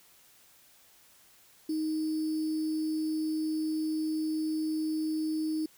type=tone with sample-and-hold; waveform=sine; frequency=312.8 Hz; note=D#4; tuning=9 cents sharp; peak=-28 dBFS; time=1.69-5.66 s; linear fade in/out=5 ms; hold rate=4900 Hz; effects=white hiss -60 dBFS RMS until 5.77 s